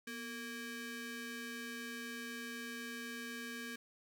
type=ring-modulated tone; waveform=sawtooth; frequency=696 Hz; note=F5; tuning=6 cents flat; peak=-36 dBFS; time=0.07-3.76 s; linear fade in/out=5 ms; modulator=938 Hz; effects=none